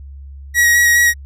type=tone with vibrato; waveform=45% pulse; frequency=1905 Hz; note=A#6; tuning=37 cents sharp; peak=-9 dBFS; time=0.54-1.14 s; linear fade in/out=50 ms; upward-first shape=square; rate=4.8 Hz; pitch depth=10 cents each way; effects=added 69 Hz sine -31 dBFS peak until 1.25 s